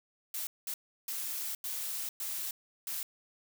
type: noise bursts at uneven times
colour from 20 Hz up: blue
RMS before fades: -37 dBFS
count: 6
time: 0.34-0.47 / 0.67-0.74 / 1.08-1.55 / 1.64-2.09 / 2.2-2.51 / 2.87-3.03 s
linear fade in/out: 2 ms
effects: none